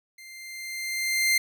sawtooth tone with level ramp, 2093 Hz, C7, in tune, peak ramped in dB -41 to -15 dBFS, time 0.18-1.38 s, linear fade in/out 5 ms, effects none

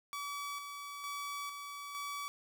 sawtooth tone with tremolo, 1144 Hz, D6, 46 cents flat, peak -35 dBFS, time 0.13-2.28 s, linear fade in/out 0 ms, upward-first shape square, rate 1.1 Hz, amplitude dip 40%, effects 12-bit

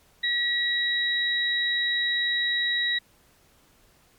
sine tone pair together, 1923 / 3846 Hz, B6 / B7, -47 / -47 cents, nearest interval octave, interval 1200 cents, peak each -25 / -25 dBFS, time 0.23-2.99 s, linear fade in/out 10 ms, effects pink hiss -60 dBFS RMS until 4.18 s + MP3 96 kbps

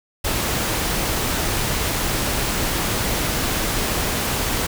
pink noise, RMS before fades -22 dBFS, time 0.24-4.67 s, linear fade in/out 10 ms, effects none

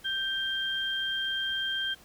sine tone pair together, 1566 / 3184 Hz, G6 / G7, -2 / +26 cents, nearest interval octave, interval 1228 cents, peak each -32 / -30 dBFS, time 0.04-1.95 s, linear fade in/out 20 ms, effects pink hiss -55 dBFS RMS until 2.04 s

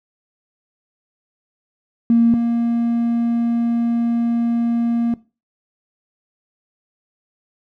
triangle tone pair in turn, 232.4 / 234.2 Hz, A#3 / A#3, -5 / +8 cents, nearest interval unison, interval 13 cents, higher second, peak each -6 / -13 dBFS, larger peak first, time 2.1-2.34 / 2.34-5.14 s, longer second, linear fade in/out 2 ms, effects noise-tail reverb RT60 0.3 s tail -20 dB re dry + tanh soft clip ceiling -8 dBFS

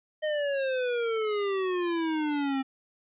square exponential sweep, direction down, 622 to 264.1 Hz, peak -27 dBFS, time 0.22-2.63 s, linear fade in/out 20 ms, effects resampled to 8000 Hz

